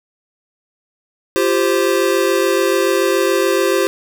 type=chord; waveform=square; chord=F suspended second; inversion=none; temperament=equal with one note detuned; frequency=345 / 392 / 523.3 Hz; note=F4 / G4 / C5; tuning=-21 / 0 / 0 cents; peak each=-19 / -17 / -19 dBFS; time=1.36-3.87 s; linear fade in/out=0 ms; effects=none